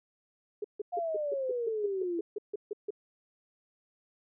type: tone bursts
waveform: sine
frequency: 415.3 Hz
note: G#4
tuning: in tune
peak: -31 dBFS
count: 14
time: 0.62-2.906 s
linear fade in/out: 5 ms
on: 24 ms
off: 150 ms
type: exponential sweep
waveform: sine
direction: down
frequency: 718 to 329.6 Hz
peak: -30 dBFS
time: 0.92-2.21 s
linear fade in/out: 20 ms
effects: none